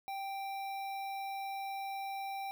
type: tone with notch filter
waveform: square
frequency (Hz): 784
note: G5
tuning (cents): 0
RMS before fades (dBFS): -40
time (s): 0.08-2.51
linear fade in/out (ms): 0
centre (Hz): 7400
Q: 0.98
effects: none